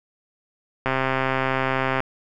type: click train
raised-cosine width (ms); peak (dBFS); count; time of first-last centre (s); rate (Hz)
0.5; -7; 152; 0.86-2.004; 132
effects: none